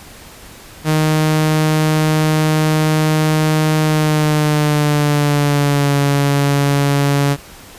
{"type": "tone with pitch glide", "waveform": "sawtooth", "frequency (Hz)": [155.3, 141.59], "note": ["D#3", "C#3"], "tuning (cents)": [-3, 37], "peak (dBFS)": -8, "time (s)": [0.84, 7.37], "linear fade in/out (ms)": 50, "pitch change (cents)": -160, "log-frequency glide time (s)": [3.8, 5.96], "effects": ["pink hiss -38 dBFS RMS until 7.78 s", "resampled to 32000 Hz"]}